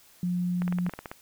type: tone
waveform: sine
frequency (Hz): 178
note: F3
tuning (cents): +33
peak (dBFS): -25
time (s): 0.23-0.89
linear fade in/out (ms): 2
type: clicks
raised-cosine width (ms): 0.5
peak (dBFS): -21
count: 10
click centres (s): 0.62 / 0.679 / 0.725 / 0.786 / 0.865 / 0.895 / 0.937 / 0.99 / 1.058 / 1.115
effects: white hiss -57 dBFS RMS until 1.21 s